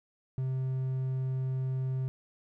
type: tone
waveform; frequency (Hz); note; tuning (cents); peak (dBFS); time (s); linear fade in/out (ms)
triangle; 130.81; C3; 0; -27; 0.38-2.08; 0
effects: none